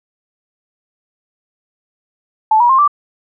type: tone with pitch steps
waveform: sine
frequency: 871 / 960.9 / 1060 / 1169.4 Hz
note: A5 / B5 / C6 / D6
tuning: -18 / -48 / +22 / -8 cents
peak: -7 dBFS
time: 2.51-2.878 s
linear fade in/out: 5 ms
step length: 92 ms
effects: none